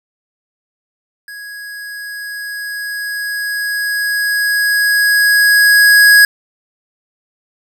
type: tone with level ramp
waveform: square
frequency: 1661.2 Hz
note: G#6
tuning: in tune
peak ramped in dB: -29 to -4 dBFS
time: 1.28-6.25 s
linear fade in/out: 2 ms
effects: none